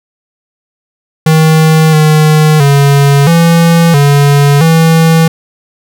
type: tone with pitch steps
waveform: square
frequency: 158.2 / 154.3 / 140.9 / 167.7 / 142.6 / 163 Hz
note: D#3 / D#3 / C#3 / E3 / C#3 / E3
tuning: +29 / -14 / +29 / +30 / +49 / -19 cents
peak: -4 dBFS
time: 1.26-5.28 s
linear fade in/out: 5 ms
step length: 670 ms
effects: none